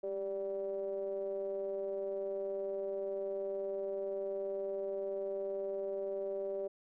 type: ring-modulated tone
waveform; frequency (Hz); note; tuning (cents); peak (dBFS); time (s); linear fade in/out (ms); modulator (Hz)
triangle; 95.7; G2; -41; -30; 0.03-6.68; 10; 489
effects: none